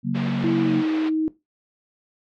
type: chord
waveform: sine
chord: F# major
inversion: second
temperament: equal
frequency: 138.59 / 185 / 233.1 Hz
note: C#3 / F#3 / A#3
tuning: 0 / 0 / 0 cents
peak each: -26 / -25 / -24 dBFS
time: 0.03-0.84 s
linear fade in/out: 50 ms
type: band-pass noise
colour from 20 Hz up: pink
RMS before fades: -35 dBFS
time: 0.14-1.1 s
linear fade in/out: 20 ms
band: 280 to 3600 Hz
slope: 24 dB/octave
type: tone with pitch glide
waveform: sine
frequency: 329.6 to 315.1 Hz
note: E4 to D#4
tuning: 0 to +22 cents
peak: -19 dBFS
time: 0.44-1.28 s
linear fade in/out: 0 ms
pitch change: -78 cents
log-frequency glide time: 0.6-0.74 s
effects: noise-tail reverb RT60 0.2 s tail -17 dB re dry